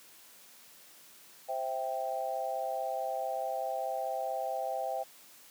sine chord, C major, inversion none, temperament equal, 523.3 / 659.3 / 784 Hz, C5 / E5 / G5, 0 / 0 / 0 cents, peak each -38 / -36 / -35 dBFS, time 1.48-5.04 s, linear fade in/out 20 ms, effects white hiss -56 dBFS RMS until 5.5 s + high-pass 150 Hz 12 dB/octave

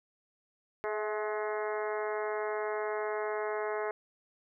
harmonic tone with a mistuned harmonic, 212 Hz, G#3, 36 cents sharp, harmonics 2 / 3 / 4 / 5 / 6 / 7 / 8 / 9 / 10, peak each -34 / -38 / -40 / -42 / -44 / -45 / -46 / -47 / -48 dBFS, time 0.84-3.91 s, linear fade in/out 0 ms, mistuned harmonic 3, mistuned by +33 cents, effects none

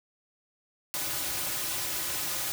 white noise with comb filter, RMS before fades -32 dBFS, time 0.94-2.52 s, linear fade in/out 0 ms, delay 4.4 ms, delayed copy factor -0.8, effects none

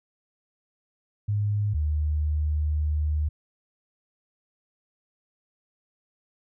sine tone pair in turn, 103.6 / 75.73 Hz, G#2 / D#2, -4 / -46 cents, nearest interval perfect fourth, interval 542 cents, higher first, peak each -22 dBFS, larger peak neither, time 1.28-1.74 / 1.74-3.29 s, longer second, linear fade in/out 10 ms, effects none

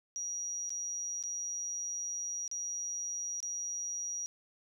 sine tone with dropouts, 5760 Hz, F#8, 47 cents flat, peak -35 dBFS, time 0.16-4.26 s, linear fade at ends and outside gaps 0 ms, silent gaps 0.694-0.704 / 1.227-1.237 / 2.478-2.514 / 3.403-3.428 s, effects 11-bit

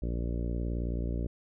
harmonic tone, 58.8 Hz, A#1, 16 cents sharp, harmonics 1 / 2 / 3 / 4 / 5 / 6 / 7 / 8 / 9 / 10, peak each -31 / -38 / -40 / -42 / -42 / -45 / -47 / -49 / -51 / -50 dBFS, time 0.02-1.27 s, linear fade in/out 5 ms, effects none

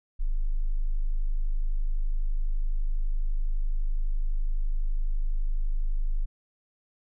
sine tone, 25.96 Hz, G#0, in tune, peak -22 dBFS, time 0.19-6.26 s, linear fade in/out 20 ms, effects none

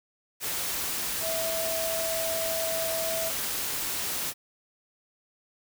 sine tone in noise, 654 Hz, E5, 14 cents flat, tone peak -30 dBFS, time 1.21-3.32 s, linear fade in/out 50 ms, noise white, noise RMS -31 dBFS, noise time 0.4-4.34 s, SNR -2 dB, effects none

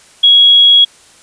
sine tone, 3322 Hz, G#7, in tune, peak -3 dBFS, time 0.23-0.85 s, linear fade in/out 10 ms, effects white hiss -43 dBFS RMS until 1.22 s + resampled to 22050 Hz

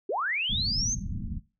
sine linear sweep, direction up, 329.6 to 6460 Hz, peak -26 dBFS, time 0.09-0.95 s, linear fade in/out 5 ms
pink low-pass noise, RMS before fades -33 dBFS, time 0.49-1.4 s, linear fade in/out 20 ms, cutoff 240 Hz, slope 48 dB/octave
effects noise-tail reverb RT60 0.3 s tail -18 dB re dry

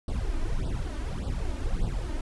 brown noise with flanger, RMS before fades -29 dBFS, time 0.08-2.21 s, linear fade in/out 2 ms, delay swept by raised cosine 0.22 to 3.32 ms, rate 1.7 Hz, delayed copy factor +1, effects resampled to 24000 Hz

